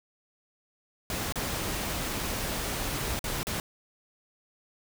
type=noise with dropouts; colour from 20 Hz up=pink; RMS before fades=-32 dBFS; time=1.1-3.6 s; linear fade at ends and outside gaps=1 ms; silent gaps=1.324-1.357 / 3.192-3.241 / 3.431-3.469 s; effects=none